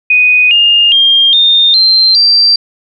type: tone with pitch steps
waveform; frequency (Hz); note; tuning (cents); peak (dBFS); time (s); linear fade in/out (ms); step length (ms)
sine; 2489 / 2826 / 3209 / 3644 / 4138 / 4699; D#7 / F7 / G7 / A#7 / C8 / D8; 0 / +20 / +40 / -40 / -20 / 0; -4; 0.1-2.56; 5; 410
effects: none